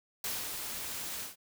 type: noise with ADSR envelope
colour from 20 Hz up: white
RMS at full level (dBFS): -35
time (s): 0.24-1.36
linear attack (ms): 3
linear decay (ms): 240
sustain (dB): -4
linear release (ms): 140
effects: none